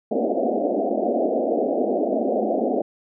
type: band-pass noise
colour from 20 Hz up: white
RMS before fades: -22 dBFS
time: 0.11-2.82 s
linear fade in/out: 5 ms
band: 210 to 730 Hz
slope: 96 dB/octave
effects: none